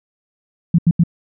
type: tone bursts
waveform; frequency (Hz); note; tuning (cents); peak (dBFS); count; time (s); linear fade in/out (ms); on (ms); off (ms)
sine; 169.4; E3; +48; -8; 3; 0.74-1.037; 5; 45; 81
effects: none